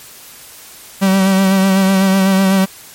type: tone with vibrato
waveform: 45% pulse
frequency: 192.1 Hz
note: G3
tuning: 35 cents flat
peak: -9 dBFS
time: 1.01-2.66 s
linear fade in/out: 20 ms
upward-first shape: sine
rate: 8 Hz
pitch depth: 30 cents each way
effects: white hiss -37 dBFS RMS until 2.94 s + MP3 64 kbps